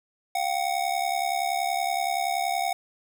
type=ring-modulated tone; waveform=square; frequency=740 Hz; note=F#5; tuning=in tune; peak=-22 dBFS; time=0.35-2.73 s; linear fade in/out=0 ms; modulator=35.3 Hz; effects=none